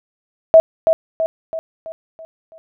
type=tone with echo; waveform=sine; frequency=648 Hz; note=E5; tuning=30 cents flat; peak=-3 dBFS; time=0.54-0.6 s; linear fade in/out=0 ms; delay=330 ms; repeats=6; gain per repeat=-6 dB; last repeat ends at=2.58 s; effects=none